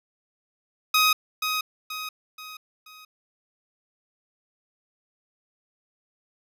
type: tone with echo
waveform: 15% pulse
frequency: 1257 Hz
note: D#6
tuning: 17 cents sharp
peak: -11 dBFS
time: 0.94-1.13 s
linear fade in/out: 5 ms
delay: 480 ms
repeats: 4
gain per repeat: -7 dB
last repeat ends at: 3.05 s
effects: none